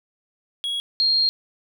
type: tone pair in turn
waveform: triangle / sine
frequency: 3322 / 4225 Hz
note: G#7 / C8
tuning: 0 / +16 cents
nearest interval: major third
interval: 416 cents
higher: second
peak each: -22 / -16 dBFS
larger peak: second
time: 0.64-0.8 / 1-1.29 s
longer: second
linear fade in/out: 0 ms
effects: none